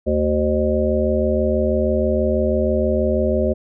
harmonic tone with a mistuned harmonic, 75 Hz, D2, 37 cents sharp, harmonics 1 / 3 / 5 / 7 / 8, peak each -22 / -22 / -22 / -22 / -22 dBFS, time 0.06-3.54 s, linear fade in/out 20 ms, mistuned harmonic 8, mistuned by +32 cents, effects none

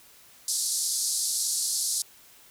white band-pass noise, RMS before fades -28 dBFS, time 0.48-2.02 s, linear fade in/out 2 ms, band 4200 to 11000 Hz, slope 48 dB/octave, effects white hiss -54 dBFS RMS until 2.5 s

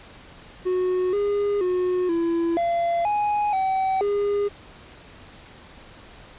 triangle tone with pitch steps, 366.6 / 408.1 / 363.2 / 335.8 / 684 / 832 / 764 / 407.6 Hz, F#4 / G#4 / F#4 / E4 / F5 / G#5 / G5 / G#4, -16 / -30 / -32 / +32 / -36 / +3 / -45 / -32 cents, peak -18 dBFS, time 0.65-4.49 s, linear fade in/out 20 ms, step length 480 ms, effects pink hiss -46 dBFS RMS until 6.38 s + resampled to 8000 Hz

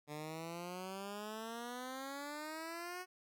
10% pulse exponential sweep, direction up, 147 to 370 Hz, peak -35 dBFS, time 0.07-3.06 s, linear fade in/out 50 ms, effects none

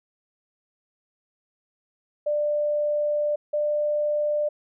sine tone pair in turn, 593 / 595.2 Hz, D5 / D5, +17 / +23 cents, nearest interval unison, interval 6 cents, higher second, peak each -21 / -21 dBFS, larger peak neither, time 2.26-3.36 / 3.53-4.49 s, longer first, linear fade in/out 10 ms, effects none

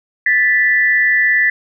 sine tone pair together, 1758.4 / 1975.5 Hz, A6 / B6, -2 / 0 cents, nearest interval major second, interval 202 cents, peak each -13 dBFS, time 0.26-1.5 s, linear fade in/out 5 ms, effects none

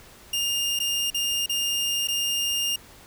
sawtooth tone with dropouts, 2816 Hz, F7, 14 cents sharp, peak -20 dBFS, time 0.33-2.76 s, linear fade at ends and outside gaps 5 ms, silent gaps 0.791-0.8 / 1.103-1.144 / 1.461-1.494 / 2.074-2.084 s, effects pink hiss -49 dBFS RMS until 3.06 s

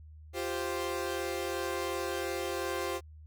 sawtooth chord, F suspended second, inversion none, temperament equal, 349.2 / 392 / 523.3 Hz, F4 / G4 / C5, 0 / 0 / 0 cents, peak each -33 dBFS, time 0.33-3.01 s, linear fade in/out 50 ms, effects added 77 Hz sine -48 dBFS peak until 3.26 s

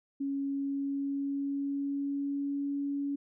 sine tone with pitch glide, 277.1 to 282.1 Hz, C#4 to C#4, -1 to +30 cents, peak -30 dBFS, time 0.2-3.16 s, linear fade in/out 10 ms, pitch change +31 cents, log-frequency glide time 0.45-2.7 s, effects none

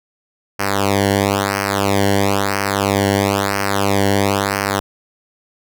sawtooth tone with flanger, 99.4 Hz, G2, 25 cents sharp, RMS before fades -17 dBFS, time 0.59-4.8 s, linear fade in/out 10 ms, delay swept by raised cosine 0.27 to 0.81 ms, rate 1 Hz, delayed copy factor -0.95, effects none

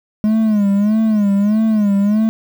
triangle tone with vibrato, 209.8 Hz, G#3, 18 cents sharp, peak -9 dBFS, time 0.24-2.29 s, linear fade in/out 0 ms, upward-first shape sine, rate 1.6 Hz, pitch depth 97 cents each way, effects 7-bit

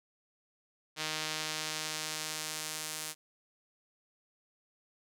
sawtooth tone with band-pass filter sweep, 155.56 Hz, D#3, in tune, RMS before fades -38 dBFS, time 0.96-3.15 s, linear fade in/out 50 ms, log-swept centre 4200 to 9200 Hz, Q 0.84, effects none

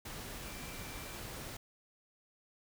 sine tone in noise, 2349 Hz, D7, in tune, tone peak -54 dBFS, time 0.45-1.17 s, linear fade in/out 5 ms, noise pink, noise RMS -45 dBFS, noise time 0.05-1.57 s, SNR -12 dB, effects none

